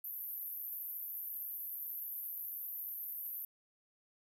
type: band-pass noise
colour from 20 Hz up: white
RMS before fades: -43 dBFS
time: 0.04-3.45 s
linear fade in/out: 5 ms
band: 12000 to 14000 Hz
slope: 96 dB/octave
effects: none